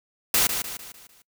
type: noise with echo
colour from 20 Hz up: white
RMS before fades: -20 dBFS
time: 0.34-0.47 s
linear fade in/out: 2 ms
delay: 150 ms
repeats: 5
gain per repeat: -7 dB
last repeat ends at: 1.22 s
effects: noise-tail reverb RT60 0.1 s tail -24 dB re dry